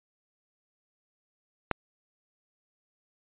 click, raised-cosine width 0.5 ms, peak -10 dBFS, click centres 1.713 s, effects resampled to 8000 Hz

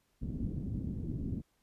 white low-pass noise, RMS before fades -37 dBFS, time 0.21-1.42 s, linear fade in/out 20 ms, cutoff 240 Hz, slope 24 dB/octave, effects pink hiss -75 dBFS RMS until 1.62 s + resampled to 32000 Hz

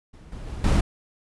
brown noise with level steps, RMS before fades -45 / -37 / -34 / -18 dBFS, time 0.13-0.81 s, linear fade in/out 10 ms, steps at 0.32 / 0.47 / 0.64 s, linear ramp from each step 2 ms, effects resampled to 24000 Hz

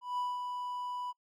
triangle tone with ADSR envelope, 987.8 Hz, B5, in tune, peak -29 dBFS, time 0.01-1.13 s, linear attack 170 ms, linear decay 200 ms, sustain -5 dB, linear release 30 ms, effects noise-tail reverb RT60 0.1 s tail -26 dB re dry

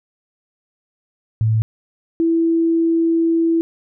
sine tone pair in turn, 110.5 / 330.6 Hz, A2 / E4, +8 / +5 cents, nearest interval octave + perfect fifth, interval 1897 cents, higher second, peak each -13 dBFS, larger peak neither, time 1.41-1.62 / 2.2-3.61 s, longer second, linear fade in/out 0 ms, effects none

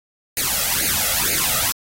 white noise with flanger, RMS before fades -20 dBFS, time 0.37-1.72 s, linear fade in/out 2 ms, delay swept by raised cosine 0.44 to 1.54 ms, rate 2.1 Hz, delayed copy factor +1, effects AAC 48 kbps

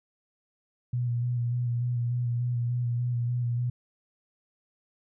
sine tone with vibrato, 121 Hz, B2, 35 cents flat, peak -25 dBFS, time 0.93-3.7 s, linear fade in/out 5 ms, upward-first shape square, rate 3.4 Hz, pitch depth 22 cents each way, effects none

